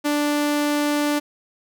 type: tone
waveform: sawtooth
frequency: 293.7 Hz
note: D4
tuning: in tune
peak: -15 dBFS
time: 0.04-1.2 s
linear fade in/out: 20 ms
effects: none